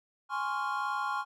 triangle chord, Db major seventh, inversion second, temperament equal, 830.6 / 1046.5 / 1108.7 / 1396.9 Hz, Ab5 / C6 / Db6 / F6, 0 / 0 / 0 / 0 cents, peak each -34 dBFS, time 0.29-1.25 s, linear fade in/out 50 ms, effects none

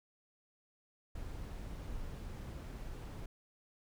brown noise, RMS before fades -44 dBFS, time 1.15-3.26 s, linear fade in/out 5 ms, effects none

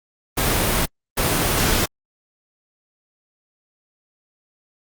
pink noise bursts at uneven times, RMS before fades -19 dBFS, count 2, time 0.37-0.86 / 1.17-1.86 s, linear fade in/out 10 ms, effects Opus 24 kbps

